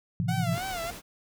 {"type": "chord", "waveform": "sine", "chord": "F major seventh", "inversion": "first", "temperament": "equal", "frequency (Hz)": [110, 130.81, 164.81, 174.61], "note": ["A2", "C3", "E3", "F3"], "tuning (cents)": [0, 0, 0, 0], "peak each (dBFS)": -31, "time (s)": [0.2, 0.58], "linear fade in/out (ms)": 0}
{"type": "tone with vibrato", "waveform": "sawtooth", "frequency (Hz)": 715, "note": "F5", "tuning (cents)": 41, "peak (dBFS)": -28, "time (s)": [0.28, 0.91], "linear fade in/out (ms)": 10, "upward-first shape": "sine", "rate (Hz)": 3.2, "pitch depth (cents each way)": 130}
{"type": "noise", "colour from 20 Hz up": "pink", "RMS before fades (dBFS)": -41, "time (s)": [0.5, 1.02], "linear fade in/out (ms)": 50}
{"effects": []}